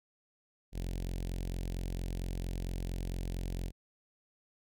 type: tone with notch filter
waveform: sawtooth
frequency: 44.39 Hz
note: F1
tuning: 29 cents sharp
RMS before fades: -37 dBFS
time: 0.72-3.72 s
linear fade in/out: 50 ms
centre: 1200 Hz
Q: 0.55
effects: none